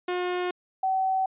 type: tone pair in turn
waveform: sawtooth / sine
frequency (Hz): 359.1 / 760.9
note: F4 / F#5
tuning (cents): +48 / +48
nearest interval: octave + minor second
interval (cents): 1300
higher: second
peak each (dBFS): -22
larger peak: neither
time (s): 0.08-0.51 / 0.83-1.26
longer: neither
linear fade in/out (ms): 5
effects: resampled to 8000 Hz